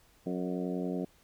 harmonic tone with a mistuned harmonic, 90.7 Hz, F#2, 34 cents flat, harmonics 2 / 3 / 4 / 5 / 6 / 7 / 8, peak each -35 / -36 / -39 / -40 / -45 / -44 / -49 dBFS, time 0.26-1.05 s, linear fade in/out 5 ms, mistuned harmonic 6, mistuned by +38 cents, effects pink hiss -64 dBFS RMS until 1.23 s

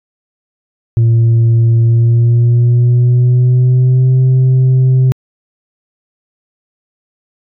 sine tone with pitch glide, 115.3 to 129.42 Hz, A#2 to C3, -19 to -19 cents, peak -3 dBFS, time 0.97-5.12 s, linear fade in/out 0 ms, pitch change +200 cents, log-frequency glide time 1.81-4.18 s, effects tanh soft clip ceiling -5 dBFS

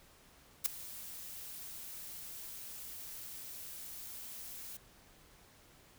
blue noise with ADSR envelope, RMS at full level -27 dBFS, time 0.64-4.77 s, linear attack 20 ms, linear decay 3 ms, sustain -20 dB, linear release 4 ms, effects pink hiss -62 dBFS RMS until 5.98 s

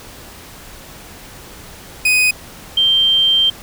40% pulse / sine tone pair in turn, 2500 / 3150 Hz, D#7 / G7, +8 / +8 cents, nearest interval major third, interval 400 cents, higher second, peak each -10 dBFS, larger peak neither, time 2.05-2.31 / 2.77-3.5 s, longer second, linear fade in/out 5 ms, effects pink hiss -37 dBFS RMS until 3.62 s

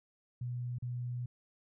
sine tone with dropouts, 122.6 Hz, B2, 12 cents flat, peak -35 dBFS, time 0.41-1.26 s, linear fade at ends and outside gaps 5 ms, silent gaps 0.785-0.823 s, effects none

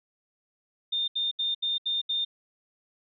sine tone bursts, 3625 Hz, A#7, 49 cents flat, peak -25 dBFS, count 6, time 0.92-2.25 s, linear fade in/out 10 ms, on 160 ms, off 74 ms, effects none

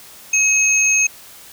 sine tone pair together, 2555 / 6438 Hz, D#7 / G8, +45 / +45 cents, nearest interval octave + major third, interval 1600 cents, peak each -15 / -15 dBFS, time 0.33-1.07 s, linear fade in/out 5 ms, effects white hiss -41 dBFS RMS until 1.52 s

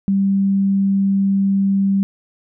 sine tone, 196 Hz, G3, in tune, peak -13 dBFS, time 0.08-2.03 s, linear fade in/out 0 ms, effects none

